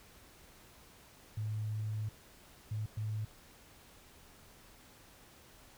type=tone bursts at uneven times; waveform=sine; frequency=107.6 Hz; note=A2; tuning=38 cents flat; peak=-34 dBFS; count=3; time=1.37-2.09 / 2.71-2.86 / 2.97-3.25 s; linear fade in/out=5 ms; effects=pink hiss -59 dBFS RMS until 5.77 s